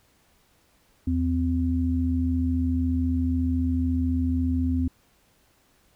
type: tone pair together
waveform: sine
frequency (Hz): 81 / 257.2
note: E2 / C4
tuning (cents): -30 / -30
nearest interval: octave + minor sixth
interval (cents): 2000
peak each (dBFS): -24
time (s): 1.07-4.88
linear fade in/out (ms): 5
effects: pink hiss -63 dBFS RMS until 5.95 s